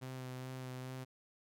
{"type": "tone with vibrato", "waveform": "sawtooth", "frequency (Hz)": 128.7, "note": "C3", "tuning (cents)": -28, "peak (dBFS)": -39, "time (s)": [0.01, 1.05], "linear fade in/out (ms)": 20, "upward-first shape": "sine", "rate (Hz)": 2.4, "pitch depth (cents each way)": 17, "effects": []}